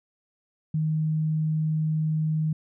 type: tone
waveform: sine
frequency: 156.2 Hz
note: D#3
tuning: 7 cents sharp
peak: -22 dBFS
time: 0.74-2.53 s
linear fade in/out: 5 ms
effects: none